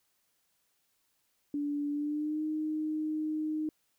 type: tone with pitch glide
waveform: sine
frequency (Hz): 290 to 309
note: D4 to D#4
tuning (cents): -22 to -12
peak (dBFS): -30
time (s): 1.54-3.69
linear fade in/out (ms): 2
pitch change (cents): +110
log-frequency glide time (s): 1.91-2.43
effects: white hiss -75 dBFS RMS until 3.98 s